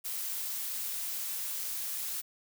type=noise; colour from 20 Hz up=blue; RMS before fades=-36 dBFS; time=0.04-2.22 s; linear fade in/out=20 ms; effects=none